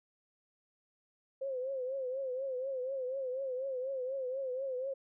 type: tone with vibrato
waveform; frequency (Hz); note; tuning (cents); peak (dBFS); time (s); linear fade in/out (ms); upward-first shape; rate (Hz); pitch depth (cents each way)
sine; 523.3; C5; 0; -34; 1.41-4.94; 10; triangle; 4.1; 100
effects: none